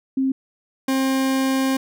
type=tone pair in turn; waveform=sine / 40% pulse; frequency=265.9 / 265.9 Hz; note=C4 / C4; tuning=+28 / +28 cents; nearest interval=unison; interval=0 cents; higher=neither; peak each=-17 dBFS; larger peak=neither; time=0.17-0.32 / 0.88-1.77 s; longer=second; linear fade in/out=5 ms; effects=none